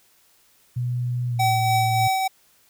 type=tone with pitch glide; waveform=sine; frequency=122.9 to 114.01 Hz; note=B2 to A#2; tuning=-8 to -38 cents; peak=-22 dBFS; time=0.76-2.08 s; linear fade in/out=10 ms; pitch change=-130 cents; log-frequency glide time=1.28-1.48 s
type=tone with tremolo; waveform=square; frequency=763 Hz; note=G5; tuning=47 cents flat; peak=-18 dBFS; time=1.39-2.28 s; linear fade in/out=10 ms; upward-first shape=triangle; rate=3.4 Hz; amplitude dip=40%
effects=white hiss -59 dBFS RMS until 2.69 s